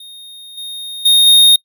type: tone with level steps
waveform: square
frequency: 3700 Hz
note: A#7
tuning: 14 cents flat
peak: -33 / -25 / -7 / -5 dBFS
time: 0-1.56 s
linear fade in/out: 5 ms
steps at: 0.57 / 1.05 / 1.26 s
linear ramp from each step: 10 ms
effects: noise-tail reverb RT60 0.1 s tail -26 dB re dry